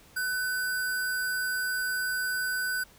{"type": "tone with sample-and-hold", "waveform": "sine", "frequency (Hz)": 1503, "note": "F#6", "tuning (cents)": 27, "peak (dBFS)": -27, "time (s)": [0.16, 2.84], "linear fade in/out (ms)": 10, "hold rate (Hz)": 6300, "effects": ["pink hiss -56 dBFS RMS until 2.98 s"]}